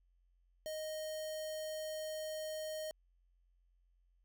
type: tone with notch filter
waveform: square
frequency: 622.3 Hz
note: D#5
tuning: in tune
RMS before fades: -42 dBFS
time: 0.66-2.91 s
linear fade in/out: 0 ms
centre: 1400 Hz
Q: 0.71
effects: added 44 Hz sine -69 dBFS peak until 4.24 s